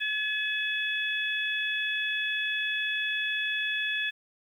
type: harmonic tone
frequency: 854 Hz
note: G#5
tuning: 48 cents sharp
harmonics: 2 / 3 / 4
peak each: -30 / -32 / -33 dBFS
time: 0-4.11 s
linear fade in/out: 20 ms
effects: 10-bit